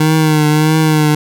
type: tone with vibrato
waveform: 25% pulse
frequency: 154.5 Hz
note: D#3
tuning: 12 cents flat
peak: -5 dBFS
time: 0-1.15 s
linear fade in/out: 5 ms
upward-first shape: triangle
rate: 1.6 Hz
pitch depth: 46 cents each way
effects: none